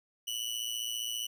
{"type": "tone with amplitude modulation", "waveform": "sawtooth", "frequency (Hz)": 2960, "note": "F#7", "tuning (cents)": 0, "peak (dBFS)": -27, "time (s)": [0.27, 1.27], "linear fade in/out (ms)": 10, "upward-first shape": "sine", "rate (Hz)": 115, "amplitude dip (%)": 80, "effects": []}